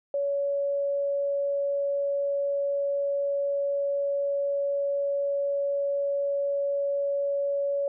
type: tone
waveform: sine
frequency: 563 Hz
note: C#5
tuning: 27 cents sharp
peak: -24 dBFS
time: 0.14-7.88 s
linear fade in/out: 2 ms
effects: none